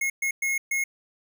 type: tone bursts at uneven times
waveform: square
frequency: 2164 Hz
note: C#7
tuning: 42 cents flat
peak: -24 dBFS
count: 4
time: 0.01-0.1 / 0.22-0.31 / 0.42-0.58 / 0.71-0.84 s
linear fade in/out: 5 ms
effects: none